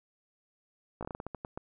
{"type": "slowing click train", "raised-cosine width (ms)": 1, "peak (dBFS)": -24, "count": 11, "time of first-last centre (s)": [1.01, 1.575], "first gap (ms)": 17, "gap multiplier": 1.25, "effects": []}